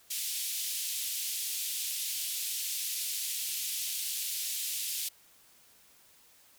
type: band-pass noise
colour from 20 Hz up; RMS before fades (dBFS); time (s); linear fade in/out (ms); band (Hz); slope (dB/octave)
white; -35; 0.1-5.09; 10; 2700 to 15000; 24
effects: white hiss -61 dBFS RMS until 6.58 s